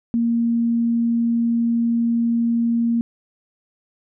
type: tone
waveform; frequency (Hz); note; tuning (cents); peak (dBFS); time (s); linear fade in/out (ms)
sine; 233.1; A#3; 0; -16; 0.14-3.01; 0
effects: none